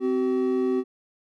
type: tone pair together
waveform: triangle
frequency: 258.7 / 379.2 Hz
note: C4 / F#4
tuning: -19 / +43 cents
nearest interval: perfect fifth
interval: 662 cents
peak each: -23 / -21 dBFS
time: 0-0.84 s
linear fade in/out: 50 ms
effects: none